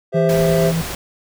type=chord; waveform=triangle; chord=C major; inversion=second; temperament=equal with one note detuned; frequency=400.2 / 523.3 / 659.3 Hz; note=G4 / C5 / E5; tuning=+36 / 0 / 0 cents; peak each=-17 dBFS; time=0.12-0.73 s; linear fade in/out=50 ms
type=tone; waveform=triangle; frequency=164.81 Hz; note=E3; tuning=in tune; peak=-15 dBFS; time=0.14-0.82 s; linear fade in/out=10 ms
type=noise; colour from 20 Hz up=pink; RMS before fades=-27 dBFS; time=0.29-0.95 s; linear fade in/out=2 ms
effects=none